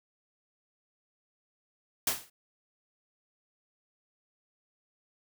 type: noise with exponential decay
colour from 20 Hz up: white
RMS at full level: -24 dBFS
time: 2.07-2.3 s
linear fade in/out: 5 ms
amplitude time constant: 49 ms
effects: none